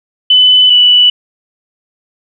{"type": "tone pair in turn", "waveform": "sine", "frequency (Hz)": [3007, 2964], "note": ["F#7", "F#7"], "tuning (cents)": [27, 2], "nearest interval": "unison", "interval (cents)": 25, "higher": "first", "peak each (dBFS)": -3, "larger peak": "neither", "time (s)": [[0.3, 0.7], [0.7, 1.1]], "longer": "neither", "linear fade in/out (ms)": 5, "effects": []}